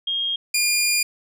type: tone pair in turn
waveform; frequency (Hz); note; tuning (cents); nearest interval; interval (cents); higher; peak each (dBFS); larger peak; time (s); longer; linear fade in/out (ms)
sine / 15% pulse; 3241 / 2416; G#7 / D7; -43 / +48; perfect fourth; 509; first; -21 / -11; second; 0.07-0.36 / 0.54-1.03; second; 5
effects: none